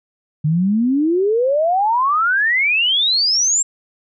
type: exponential sweep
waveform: sine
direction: up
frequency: 146.83 to 7610 Hz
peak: -13 dBFS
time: 0.44-3.63 s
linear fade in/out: 10 ms
effects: none